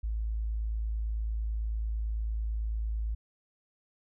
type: tone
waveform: sine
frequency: 54.5 Hz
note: A1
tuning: 16 cents flat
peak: -29 dBFS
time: 0.03-3.15 s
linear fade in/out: 10 ms
effects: none